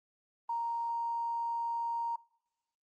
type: tone with tanh clipping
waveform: triangle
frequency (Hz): 932.3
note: A#5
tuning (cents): 0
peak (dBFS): -31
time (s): 0.49-2.16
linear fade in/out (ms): 5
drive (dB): 3
effects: noise-tail reverb RT60 0.9 s tail -25 dB re dry + Opus 24 kbps